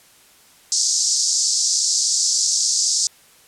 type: band-pass noise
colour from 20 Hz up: pink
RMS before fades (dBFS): -19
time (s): 0.72-3.07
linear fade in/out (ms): 0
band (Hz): 4800 to 7800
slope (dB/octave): 48
effects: white hiss -51 dBFS RMS until 3.47 s + low-pass 12000 Hz 12 dB/octave